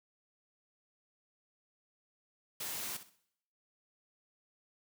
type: noise with echo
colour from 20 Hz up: white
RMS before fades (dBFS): -40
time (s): 2.6-2.97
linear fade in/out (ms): 5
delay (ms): 63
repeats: 3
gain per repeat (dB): -12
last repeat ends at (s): 3.159
effects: noise-tail reverb RT60 0.7 s tail -19 dB re dry + high-pass 100 Hz 12 dB/octave